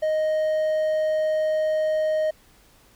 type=tone; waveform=triangle; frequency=622.3 Hz; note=D#5; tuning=in tune; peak=-18 dBFS; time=0.02-2.31 s; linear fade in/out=10 ms; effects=pink hiss -56 dBFS RMS until 2.95 s